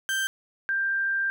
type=tone pair in turn; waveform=35% pulse / sine; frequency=1568 / 1583.5 Hz; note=G6 / G6; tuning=0 / +17 cents; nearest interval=unison; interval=17 cents; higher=second; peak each=-23 dBFS; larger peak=neither; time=0.09-0.27 / 0.69-1.3 s; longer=second; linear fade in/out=0 ms; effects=none